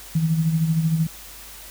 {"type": "tone with tremolo", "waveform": "sine", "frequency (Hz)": 161.2, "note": "E3", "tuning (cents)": -38, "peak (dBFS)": -15, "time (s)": [0.15, 1.07], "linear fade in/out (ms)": 5, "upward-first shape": "sine", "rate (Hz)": 13, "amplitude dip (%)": 55, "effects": ["added 50 Hz sine -47 dBFS peak until 1.7 s", "white hiss -41 dBFS RMS until 1.7 s"]}